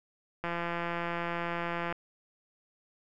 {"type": "click train", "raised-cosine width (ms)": 0.5, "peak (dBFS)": -19, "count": 255, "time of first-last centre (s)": [0.44, 1.925], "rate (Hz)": 171, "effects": []}